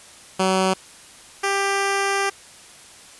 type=tone pair in turn; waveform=10% pulse; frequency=188.7 / 395.2 Hz; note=F#3 / G4; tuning=+34 / +14 cents; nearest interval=octave + minor second; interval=1280 cents; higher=second; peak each=-9 / -11 dBFS; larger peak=first; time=0.39-0.74 / 1.43-2.3 s; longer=second; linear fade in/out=10 ms; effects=white hiss -45 dBFS RMS until 3.19 s + resampled to 24000 Hz